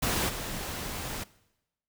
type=noise with level steps; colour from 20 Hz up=pink; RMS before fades=-28 / -36 dBFS; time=0.02-1.24 s; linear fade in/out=10 ms; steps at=0.28 s; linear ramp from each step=20 ms; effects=noise-tail reverb RT60 0.9 s tail -20 dB re dry